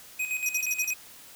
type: tone with tremolo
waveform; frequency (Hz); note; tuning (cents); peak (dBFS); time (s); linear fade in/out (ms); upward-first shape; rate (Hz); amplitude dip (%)
square; 2511; D#7; +15; -27; 0.19-0.94; 10; square; 8.4; 60
type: tone bursts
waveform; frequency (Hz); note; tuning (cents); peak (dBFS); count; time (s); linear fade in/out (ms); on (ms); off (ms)
sawtooth; 5800; F#8; -35; -24; 6; 0.46-0.906; 2; 31; 52
effects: white hiss -49 dBFS RMS until 1.35 s